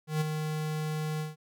square tone with ADSR envelope, 154.5 Hz, D#3, 12 cents flat, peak -25 dBFS, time 0.07-1.36 s, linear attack 140 ms, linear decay 16 ms, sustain -6 dB, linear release 160 ms, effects none

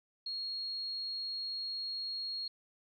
sine tone, 4289 Hz, C8, 42 cents sharp, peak -36 dBFS, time 0.26-2.48 s, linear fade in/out 5 ms, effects 13-bit

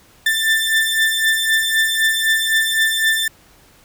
30% pulse beating tone pair, 1775 / 1778.9 Hz, A6 / A6, +15 / +18 cents, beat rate 3.9 Hz, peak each -17 / -14 dBFS, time 0.26-3.28 s, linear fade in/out 5 ms, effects pink hiss -50 dBFS RMS until 3.84 s

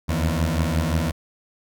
20% pulse beating tone pair, 78 / 83.7 Hz, D#2 / E2, +5 / +27 cents, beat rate 5.7 Hz, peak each -18 dBFS, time 0.08-1.12 s, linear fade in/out 20 ms, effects none

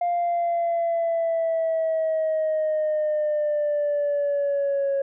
sine linear sweep, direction down, 701 to 550 Hz, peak -19 dBFS, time 0.01-5.02 s, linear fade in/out 5 ms, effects tanh soft clip ceiling -18 dBFS

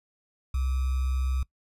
sine tone with sample-and-hold, 65.3 Hz, C2, 3 cents flat, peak -24 dBFS, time 0.54-1.43 s, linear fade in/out 5 ms, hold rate 1225 Hz, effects noise-tail reverb RT60 0.1 s tail -21 dB re dry + resampled to 32000 Hz

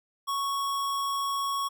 square tone, 1108.7 Hz, C#6, in tune, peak -28 dBFS, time 0.27-1.69 s, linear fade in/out 20 ms, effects none

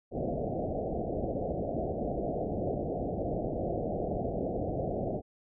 white low-pass noise, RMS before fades -33 dBFS, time 0.11-5.22 s, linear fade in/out 50 ms, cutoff 730 Hz, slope 96 dB/octave, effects none

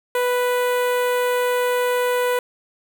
sawtooth tone with notch filter, 493.9 Hz, B4, in tune, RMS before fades -20 dBFS, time 0.15-2.39 s, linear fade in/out 2 ms, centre 5300 Hz, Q 0.75, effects 8-bit

